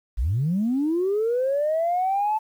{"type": "linear sweep", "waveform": "sine", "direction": "up", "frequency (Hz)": [45, 879], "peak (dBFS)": -19, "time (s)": [0.17, 2.39], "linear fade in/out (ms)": 20, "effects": ["tanh soft clip ceiling -16 dBFS", "9-bit"]}